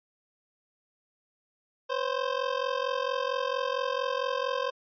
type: ring-modulated tone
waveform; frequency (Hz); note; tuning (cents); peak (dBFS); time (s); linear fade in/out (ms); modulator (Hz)
25% pulse; 523.3; C5; 0; -21; 1.89-4.71; 20; 22.2
effects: resampled to 11025 Hz